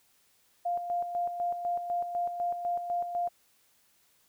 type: tone with tremolo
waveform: sine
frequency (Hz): 700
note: F5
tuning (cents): +4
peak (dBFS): -27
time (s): 0.65-3.29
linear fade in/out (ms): 10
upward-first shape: square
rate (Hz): 4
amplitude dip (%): 55
effects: white hiss -67 dBFS RMS until 4.28 s